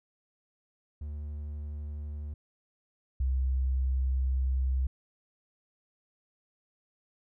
triangle / sine tone pair in turn, 74 / 65.09 Hz, D2 / C2, +14 / -8 cents, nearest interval major second, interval 222 cents, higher first, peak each -33 / -25 dBFS, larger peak second, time 1.01-2.34 / 3.2-4.87 s, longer second, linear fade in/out 5 ms, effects none

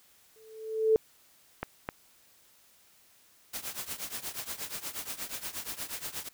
sine tone with exponential growth, 440 Hz, A4, in tune, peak -17 dBFS, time 0.36-0.96 s, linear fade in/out 0 ms, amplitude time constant 130 ms
clicks, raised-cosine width 0.5 ms, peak -17 dBFS, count 2, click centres 1.63 / 1.889 s
white noise with tremolo, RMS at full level -35 dBFS, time 3.53-6.29 s, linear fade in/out 10 ms, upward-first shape triangle, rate 8.4 Hz, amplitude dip 90%
effects white hiss -62 dBFS RMS until 6.33 s

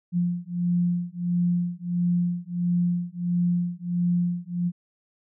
sine beating tone pair, 174.61 / 176.11 Hz, F3 / F3, 0 / +15 cents, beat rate 1.5 Hz, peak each -25 / -25 dBFS, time 0.12-4.72 s, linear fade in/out 50 ms, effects none

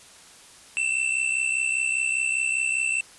square tone pair together, 2640 / 2705 Hz, E7 / E7, +2 / +44 cents, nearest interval unison, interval 42 cents, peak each -26 dBFS, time 0.77-3.01 s, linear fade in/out 0 ms, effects white hiss -49 dBFS RMS until 3.18 s + resampled to 24000 Hz

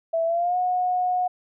sine tone with pitch glide, 659.3 to 727.3 Hz, E5 to F#5, 0 to -30 cents, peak -20 dBFS, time 0.13-1.28 s, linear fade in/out 10 ms, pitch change +170 cents, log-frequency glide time 0.25-0.57 s, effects none

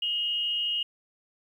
sine tone pair together, 2866 / 3147 Hz, F7 / G7, +44 / +6 cents, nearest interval major second, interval 162 cents, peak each -26 / -36 dBFS, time 0.02-0.83 s, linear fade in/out 5 ms, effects 10-bit

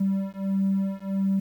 triangle beating tone pair, 193.7 / 195.2 Hz, G3 / G3, -20 / -7 cents, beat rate 1.5 Hz, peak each -23 dBFS, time 0-1.4 s, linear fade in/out 10 ms, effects tanh soft clip ceiling -16 dBFS + 9-bit

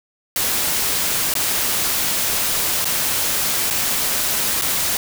white noise with dropouts, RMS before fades -20 dBFS, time 0.36-4.97 s, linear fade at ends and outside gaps 1 ms, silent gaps 1.339-1.353 / 2.845-2.854 / 3.702-3.708 / 4.613-4.62 s, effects none

